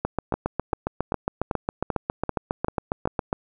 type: two click trains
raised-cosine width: 1 ms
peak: -10 / -9 dBFS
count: 8 / 25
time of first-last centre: 0.34-3.074 / 0.05-3.329 s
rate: 2.56 / 7.32 Hz
effects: none